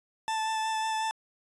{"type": "tone with vibrato", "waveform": "40% pulse", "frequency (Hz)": 880, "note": "A5", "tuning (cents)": 0, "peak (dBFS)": -27, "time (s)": [0.28, 1.11], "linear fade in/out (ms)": 0, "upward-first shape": "sine", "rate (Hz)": 5.5, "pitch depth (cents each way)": 13, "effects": ["resampled to 22050 Hz"]}